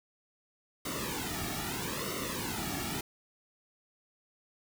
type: noise with flanger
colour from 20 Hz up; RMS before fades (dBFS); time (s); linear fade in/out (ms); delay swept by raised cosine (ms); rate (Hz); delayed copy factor
pink; -36; 0.85-3.01; 5; 1.2 to 1.99; 0.78; -0.85
effects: none